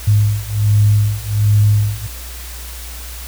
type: beating tone pair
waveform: sine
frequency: 103.83 / 105.13 Hz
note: G#2 / G#2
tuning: 0 / +22 cents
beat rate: 1.3 Hz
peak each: -14 / -13 dBFS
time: 0.07-2.07 s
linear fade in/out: 10 ms
effects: added 60 Hz sine -29 dBFS peak until 3.27 s + white hiss -33 dBFS RMS until 3.27 s